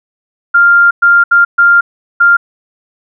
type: tone bursts at uneven times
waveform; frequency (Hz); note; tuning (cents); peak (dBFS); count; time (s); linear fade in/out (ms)
sine; 1396.9; F6; 0; -3; 5; 0.54-0.91 / 1.02-1.24 / 1.31-1.45 / 1.58-1.81 / 2.2-2.37; 10
effects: none